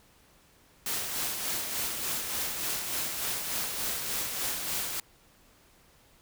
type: noise with tremolo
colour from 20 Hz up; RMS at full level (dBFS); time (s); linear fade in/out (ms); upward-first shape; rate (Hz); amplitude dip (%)
white; -31; 0.86-5; 2; sine; 3.4; 40
effects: pink hiss -61 dBFS RMS until 6.21 s